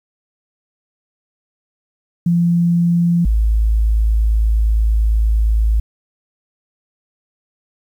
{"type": "tone pair in turn", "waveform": "sine", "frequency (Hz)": [171.7, 54.35], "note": ["F3", "A1"], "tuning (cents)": [-29, -21], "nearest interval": "octave + minor sixth", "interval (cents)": 1992, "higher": "first", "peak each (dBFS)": -11, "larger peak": "neither", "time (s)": [[2.26, 3.25], [3.25, 5.8]], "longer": "second", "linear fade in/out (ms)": 5, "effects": ["8-bit"]}